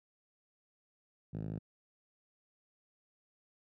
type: tone with band-pass filter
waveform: 5% pulse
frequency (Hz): 53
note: G#1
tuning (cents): +36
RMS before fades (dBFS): -40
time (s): 1.33-1.59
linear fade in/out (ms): 10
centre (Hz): 140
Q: 1.9
effects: none